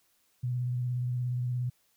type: tone with vibrato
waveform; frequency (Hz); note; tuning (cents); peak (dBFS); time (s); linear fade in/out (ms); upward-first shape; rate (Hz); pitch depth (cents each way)
sine; 123.9; B2; +6; -28; 0.43-1.7; 10; square; 17; 20
effects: white hiss -70 dBFS RMS until 1.96 s